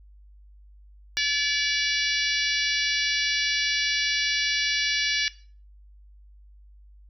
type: harmonic tone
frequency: 575 Hz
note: D5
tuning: 37 cents flat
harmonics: 3 / 4 / 5 / 6 / 7 / 8 / 9 / 10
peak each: -28 / -29 / -30 / -31 / -31 / -32 / -33 / -33 dBFS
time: 1.17-5.28 s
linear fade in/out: 0 ms
effects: noise-tail reverb RT60 0.4 s tail -18 dB re dry + added 50 Hz sine -48 dBFS peak until 7.09 s